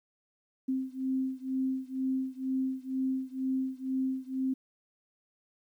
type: beating tone pair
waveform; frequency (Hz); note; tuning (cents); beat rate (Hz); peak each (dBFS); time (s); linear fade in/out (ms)
sine; 261.6 / 263.7; C4 / C4; 0 / +14; 2.1; -32 / -33; 0.68-4.54; 10
effects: 11-bit